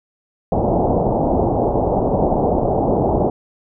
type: low-pass noise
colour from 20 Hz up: white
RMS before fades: -17 dBFS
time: 0.52-3.3 s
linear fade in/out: 2 ms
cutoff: 810 Hz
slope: 48 dB/octave
effects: none